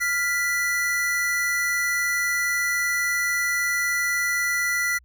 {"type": "tone pair together", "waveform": "square", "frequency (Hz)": [1399.1, 1975.5], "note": ["F6", "B6"], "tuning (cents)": [3, 0], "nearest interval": "tritone", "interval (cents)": 597, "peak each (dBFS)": [-29, -23], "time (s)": [0, 4.99], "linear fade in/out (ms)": 20, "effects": ["added 61 Hz sine -52 dBFS peak until 5.04 s"]}